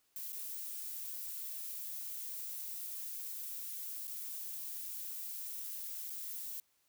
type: noise with dropouts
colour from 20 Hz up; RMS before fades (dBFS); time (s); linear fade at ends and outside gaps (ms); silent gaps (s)
violet; -43; 0.16-6.6; 1; 0.322-0.329 / 4.072-4.078 / 6.098-6.102
effects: white hiss -75 dBFS RMS until 6.88 s